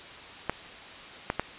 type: clicks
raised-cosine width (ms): 0.5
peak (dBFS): -11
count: 3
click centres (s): 0.496 / 1.301 / 1.396
effects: white hiss -44 dBFS RMS until 1.58 s + resampled to 8000 Hz